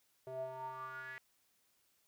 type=tone with band-pass filter sweep; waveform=square; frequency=130.3 Hz; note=C3; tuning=7 cents flat; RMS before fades=-45 dBFS; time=0.27-1.18 s; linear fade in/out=0 ms; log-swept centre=540 to 1900 Hz; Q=8.8; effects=white hiss -75 dBFS RMS until 2.07 s